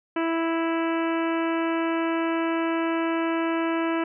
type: harmonic tone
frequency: 329.6 Hz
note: E4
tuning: in tune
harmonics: 1 / 2 / 3 / 4 / 5 / 6 / 7 / 8 / 9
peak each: -24 / -31 / -32 / -34 / -36 / -41 / -39 / -40 / -44 dBFS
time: 0.16-4.04 s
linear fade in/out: 5 ms
effects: none